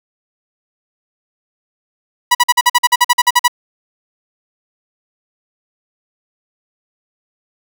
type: tone bursts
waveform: sawtooth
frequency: 976 Hz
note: B5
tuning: 21 cents flat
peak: -3 dBFS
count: 14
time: 2.31-3.481 s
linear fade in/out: 10 ms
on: 40 ms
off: 47 ms
effects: none